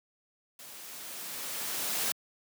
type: noise with level ramp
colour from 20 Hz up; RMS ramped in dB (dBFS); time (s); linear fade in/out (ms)
white; -48 to -30; 0.59-2.12; 2
effects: high-pass 150 Hz 12 dB/octave